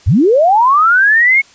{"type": "linear sweep", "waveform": "sine", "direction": "up", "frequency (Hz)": [59.7, 2213], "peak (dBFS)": -6, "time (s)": [0.06, 1.42], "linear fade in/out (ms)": 20, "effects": ["white hiss -44 dBFS RMS until 1.54 s", "resampled to 16000 Hz"]}